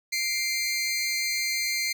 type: tone pair together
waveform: 20% pulse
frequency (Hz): 2099 / 2349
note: C7 / D7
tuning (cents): +5 / 0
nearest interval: major second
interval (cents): 195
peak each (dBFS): -21 / -28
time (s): 0.12-1.93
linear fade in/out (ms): 10
effects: none